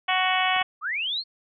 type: harmonic tone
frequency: 371.4 Hz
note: F#4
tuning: 7 cents sharp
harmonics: 2 / 3 / 4 / 5 / 6 / 7 / 8 / 9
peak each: -25 / -28 / -32 / -29 / -28 / -31 / -29 / -34 dBFS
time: 0.08-0.63 s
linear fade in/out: 10 ms
type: clicks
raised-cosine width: 0.5 ms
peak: -23 dBFS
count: 2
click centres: 0.564 / 0.615 s
type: linear sweep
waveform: sine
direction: up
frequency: 1110 to 4411 Hz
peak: -25 dBFS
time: 0.81-1.24 s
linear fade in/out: 50 ms
effects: none